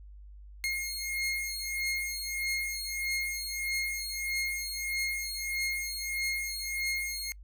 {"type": "beating tone pair", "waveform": "sawtooth", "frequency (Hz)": [2143, 2144.6], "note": ["C7", "C7"], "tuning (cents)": [41, 42], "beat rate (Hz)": 1.6, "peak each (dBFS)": [-31, -31], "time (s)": [0.64, 7.32], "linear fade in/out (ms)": 0, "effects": ["noise-tail reverb RT60 0.1 s tail -25 dB re dry", "added 50 Hz sine -46 dBFS peak until 7.43 s"]}